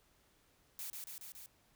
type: noise with echo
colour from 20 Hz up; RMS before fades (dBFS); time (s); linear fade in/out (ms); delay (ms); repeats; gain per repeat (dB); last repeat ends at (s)
blue; -44; 0.79-0.9; 0; 140; 4; -2; 1.46
effects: pink hiss -71 dBFS RMS until 1.75 s